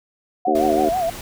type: tone with vibrato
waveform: sine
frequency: 705 Hz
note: F5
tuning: 16 cents sharp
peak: -18 dBFS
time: 0.45-1.1 s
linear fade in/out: 5 ms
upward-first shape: sine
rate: 6.2 Hz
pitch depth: 120 cents each way
type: harmonic tone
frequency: 76.8 Hz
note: D#2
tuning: 22 cents flat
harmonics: 3 / 4 / 5 / 6 / 7 / 8 / 9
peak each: -27 / -22 / -21 / -30 / -25 / -32 / -32 dBFS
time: 0.47-0.89 s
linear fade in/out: 5 ms
type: noise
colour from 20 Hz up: pink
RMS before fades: -34 dBFS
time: 0.55-1.21 s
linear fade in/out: 2 ms
effects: none